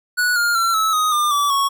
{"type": "tone with pitch steps", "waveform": "square", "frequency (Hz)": [1470, 1411.7, 1355.8, 1302.1, 1250.5, 1200.9, 1153.3, 1107.6], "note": ["F#6", "F6", "E6", "E6", "D#6", "D6", "D6", "C#6"], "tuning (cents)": [-12, 18, 48, -22, 8, 38, -32, -2], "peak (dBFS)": -16, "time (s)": [0.17, 1.69], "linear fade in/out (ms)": 20, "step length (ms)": 190, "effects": []}